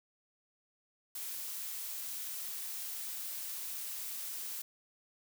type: noise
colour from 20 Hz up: blue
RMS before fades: -41 dBFS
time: 1.15-4.62 s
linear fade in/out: 5 ms
effects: none